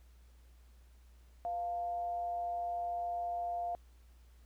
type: tone with frequency modulation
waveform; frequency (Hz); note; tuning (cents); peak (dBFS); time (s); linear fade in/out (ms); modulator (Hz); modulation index
sine; 698.5; F5; 0; -34; 1.45-3.75; 0; 199; 0.22
effects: added 60 Hz sine -57 dBFS peak until 4.45 s + pink hiss -71 dBFS RMS until 4.45 s